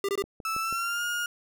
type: tone bursts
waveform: square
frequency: 398.1 Hz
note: G4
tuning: 27 cents sharp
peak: -26 dBFS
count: 3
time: 0.04-0.223 s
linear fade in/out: 2 ms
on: 47 ms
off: 21 ms
type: click train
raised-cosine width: 2 ms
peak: -28 dBFS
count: 4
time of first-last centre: 0.24-0.726 s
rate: 6.17 Hz
type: tone with pitch glide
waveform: 35% pulse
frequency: 1315 to 1425.8 Hz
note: E6 to F6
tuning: -5 to +35 cents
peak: -26 dBFS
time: 0.45-1.26 s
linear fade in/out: 2 ms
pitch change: +140 cents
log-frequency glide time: 0.59-1.04 s
effects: none